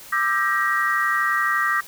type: chord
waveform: sine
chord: E half-diminished seventh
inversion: third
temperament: just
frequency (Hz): 1186.7 / 1318.5 / 1582.2 / 1898.7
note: D6 / E6 / G6 / Bb6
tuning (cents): +18 / 0 / +16 / +31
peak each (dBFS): -23 / -27 / -25 / -22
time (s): 0.12-1.81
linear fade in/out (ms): 10
effects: white hiss -42 dBFS RMS until 1.87 s